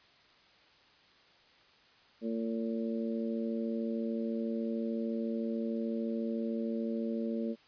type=harmonic tone; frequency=113.7 Hz; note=A#2; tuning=43 cents flat; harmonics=2 / 3 / 4 / 5; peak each=-33 / -40 / -40 / -42 dBFS; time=2.21-7.56 s; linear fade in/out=50 ms; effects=white hiss -62 dBFS RMS until 7.67 s + resampled to 11025 Hz